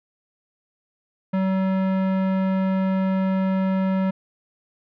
sine tone with tanh clipping, 190 Hz, F#3, 46 cents sharp, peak -21 dBFS, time 1.33-4.11 s, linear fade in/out 10 ms, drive 18 dB, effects none

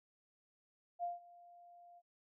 sine tone with ADSR envelope, 698.5 Hz, F5, in tune, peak -35 dBFS, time 0.99-2.02 s, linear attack 43 ms, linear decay 160 ms, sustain -22 dB, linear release 44 ms, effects none

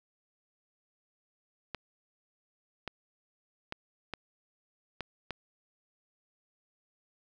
clicks, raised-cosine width 0.3 ms, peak -20 dBFS, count 6, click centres 1.747 / 2.877 / 3.724 / 4.137 / 5.007 / 5.307 s, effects none

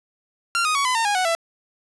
sawtooth tone with pitch steps, 1381 / 1244.6 / 1121.7 / 1011 / 911.1 / 821.1 / 740.1 / 667 Hz, F6 / D#6 / C#6 / B5 / A#5 / G#5 / F#5 / E5, -20 / 0 / +20 / +40 / -40 / -20 / 0 / +20 cents, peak -15 dBFS, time 0.55-1.35 s, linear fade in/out 0 ms, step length 100 ms, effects resampled to 24000 Hz + 7-bit

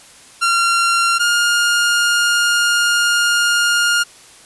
sawtooth tone pair in turn, 1377 / 1415.7 Hz, F6 / F6, -25 / +23 cents, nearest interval unison, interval 48 cents, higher second, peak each -9 / -9 dBFS, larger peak neither, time 0.41-1.19 / 1.19-4.04 s, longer second, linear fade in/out 20 ms, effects white hiss -43 dBFS RMS until 4.45 s + resampled to 24000 Hz

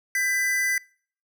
square tone pair together, 1587 / 1995.9 Hz, G6 / B6, +21 / +18 cents, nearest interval major third, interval 397 cents, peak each -32 / -23 dBFS, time 0.15-0.78 s, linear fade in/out 2 ms, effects noise-tail reverb RT60 0.5 s tail -25 dB re dry

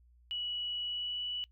sine tone with pitch glide, 2935 to 2954 Hz, F#7 to F#7, -15 to -3 cents, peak -34 dBFS, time 0.31-1.44 s, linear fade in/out 0 ms, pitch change +12 cents, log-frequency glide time 0.85-1.23 s, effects noise-tail reverb RT60 0.1 s tail -23 dB re dry + added 60 Hz sine -60 dBFS peak until 1.51 s

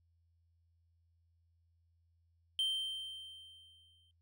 triangle tone with exponential decay, 3128 Hz, G7, 4 cents flat, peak -28 dBFS, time 2.59-4.11 s, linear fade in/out 1 ms, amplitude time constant 330 ms, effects noise-tail reverb RT60 0.1 s tail -22 dB re dry + added 84 Hz sine -70 dBFS peak until 4.21 s

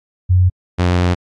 sine / sawtooth tone pair in turn, 91.3 / 89.01 Hz, F#2 / F2, -23 / +33 cents, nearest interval unison, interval 44 cents, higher first, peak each -8 dBFS, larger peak neither, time 0.29-0.5 / 0.78-1.15 s, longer second, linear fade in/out 20 ms, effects low-pass 5000 Hz 12 dB/octave + AAC 64 kbps

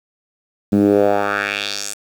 10% pulse tone with band-pass filter sweep, 101.4 Hz, G#2, 41 cents flat, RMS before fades -17 dBFS, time 0.72-1.94 s, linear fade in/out 10 ms, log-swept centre 210 to 8500 Hz, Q 2.4, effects 7-bit

